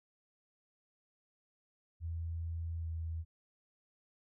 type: tone with pitch glide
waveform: sine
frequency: 83 to 81.67 Hz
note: E2 to E2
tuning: +12 to -16 cents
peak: -36 dBFS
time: 2-3.25 s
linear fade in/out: 50 ms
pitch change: -28 cents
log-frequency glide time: 2.79-2.87 s
effects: none